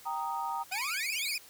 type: chord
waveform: sine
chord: Eb major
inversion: first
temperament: equal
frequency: 784 / 932.3 / 1244.5 Hz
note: G5 / Bb5 / Eb6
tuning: 0 / 0 / 0 cents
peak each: -37 / -34 / -38 dBFS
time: 0.05-0.64 s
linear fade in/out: 20 ms
type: exponential sweep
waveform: sawtooth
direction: up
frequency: 717 to 5500 Hz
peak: -32 dBFS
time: 0.71-1.37 s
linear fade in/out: 10 ms
type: tone with vibrato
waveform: sawtooth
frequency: 2349 Hz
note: D7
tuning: in tune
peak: -30 dBFS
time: 0.72-1.38 s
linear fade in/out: 2 ms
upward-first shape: sine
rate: 16 Hz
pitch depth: 120 cents each way
effects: white hiss -54 dBFS RMS until 1.49 s